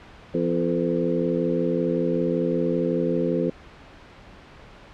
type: harmonic tone with a mistuned harmonic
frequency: 85.3 Hz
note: F2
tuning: 40 cents flat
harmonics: 2 / 3 / 4 / 5 / 6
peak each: -27 / -27 / -27 / -27 / -27 dBFS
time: 0.34-3.5 s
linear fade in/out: 5 ms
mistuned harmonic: 5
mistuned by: +51 cents
effects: pink hiss -46 dBFS RMS until 4.93 s + low-pass 3000 Hz 12 dB/octave